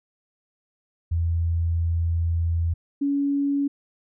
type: tone pair in turn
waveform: sine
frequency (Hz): 83.8 / 281.9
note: E2 / C#4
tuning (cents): +29 / +29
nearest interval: octave + major sixth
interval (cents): 2100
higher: second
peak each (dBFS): -20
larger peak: neither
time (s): 1.11-2.74 / 3.01-3.68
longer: first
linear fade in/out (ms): 10
effects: none